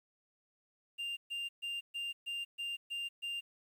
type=tone bursts; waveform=triangle; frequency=2794 Hz; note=F7; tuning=in tune; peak=-35 dBFS; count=8; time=0.98-3.41 s; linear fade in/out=20 ms; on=190 ms; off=130 ms; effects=11-bit